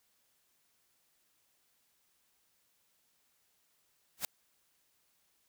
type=noise with exponential growth; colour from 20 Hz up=white; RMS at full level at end=-29 dBFS; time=4.17-4.25 s; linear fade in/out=1 ms; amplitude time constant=16 ms; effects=white hiss -74 dBFS RMS until 5.48 s